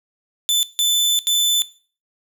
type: tone bursts at uneven times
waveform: sawtooth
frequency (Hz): 3516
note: A7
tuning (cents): -2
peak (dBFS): -12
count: 3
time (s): 0.49-0.63 / 0.79-1.19 / 1.27-1.62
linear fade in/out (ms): 0
effects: noise-tail reverb RT60 0.4 s tail -18 dB re dry